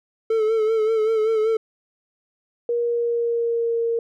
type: tone with vibrato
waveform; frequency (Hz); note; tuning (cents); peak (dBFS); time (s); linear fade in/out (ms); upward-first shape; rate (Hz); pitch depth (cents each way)
triangle; 440; A4; 0; -15; 0.3-1.57; 5; sine; 5.2; 45
type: tone with pitch glide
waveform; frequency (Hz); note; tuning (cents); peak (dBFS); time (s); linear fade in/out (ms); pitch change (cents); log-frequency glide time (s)
sine; 474.2 to 462.8; A#4 to A#4; +30 to -13; -19; 2.69-3.99; 2; -43; 2.8-3.78
effects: none